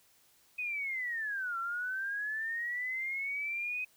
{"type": "linear two-way sweep", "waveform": "sine", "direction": "down then up", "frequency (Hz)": [2521, 1344, 2521], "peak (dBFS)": -33, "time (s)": [0.58, 3.85], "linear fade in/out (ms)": 10, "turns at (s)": 1.58, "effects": ["white hiss -66 dBFS RMS until 3.96 s"]}